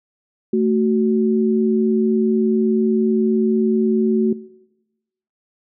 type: tone pair together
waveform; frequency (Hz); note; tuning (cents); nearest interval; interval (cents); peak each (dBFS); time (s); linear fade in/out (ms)
sine; 221.9 / 372.6; A3 / F#4; +15 / +12; major sixth; 897; -17; 0.53-4.33; 5
effects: noise-tail reverb RT60 1.0 s tail -21 dB re dry